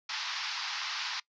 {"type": "band-pass noise", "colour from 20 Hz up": "white", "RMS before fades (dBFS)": -36, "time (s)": [0.09, 1.2], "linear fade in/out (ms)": 5, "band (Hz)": [830, 5400], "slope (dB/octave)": 48, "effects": ["noise-tail reverb RT60 0.1 s tail -21 dB re dry", "resampled to 16000 Hz"]}